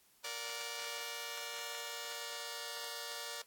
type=chord; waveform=5% pulse; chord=Bb augmented; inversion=none; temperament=just; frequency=466.2 / 582.7 / 728.4 Hz; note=Bb4 / D5 / F#5; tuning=0 / -14 / -27 cents; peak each=-33 / -33 / -37 dBFS; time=0.24-3.42 s; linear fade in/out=5 ms; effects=white hiss -68 dBFS RMS until 3.46 s + AAC 64 kbps